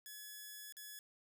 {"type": "tone with dropouts", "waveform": "5% pulse", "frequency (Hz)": 1700, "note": "G#6", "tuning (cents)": 40, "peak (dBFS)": -38, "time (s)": [0.06, 0.99], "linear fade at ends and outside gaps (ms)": 1, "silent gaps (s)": [0.724, 0.768], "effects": []}